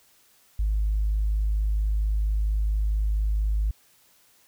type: tone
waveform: sine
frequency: 52.2 Hz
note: G#1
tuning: 10 cents sharp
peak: -20 dBFS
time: 0.59-3.71 s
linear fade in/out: 5 ms
effects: tanh soft clip ceiling -17 dBFS + white hiss -60 dBFS RMS until 4.47 s